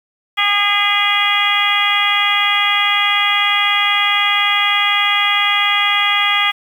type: harmonic tone with a mistuned harmonic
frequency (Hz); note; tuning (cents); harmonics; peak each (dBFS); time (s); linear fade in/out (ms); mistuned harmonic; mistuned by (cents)
408.2; G#4; -30; 2 / 3 / 4 / 5 / 6 / 7 / 8; -23 / -19 / -26 / -17 / -21 / -23 / -18; 0.37-6.52; 20; 8; +27
effects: 7-bit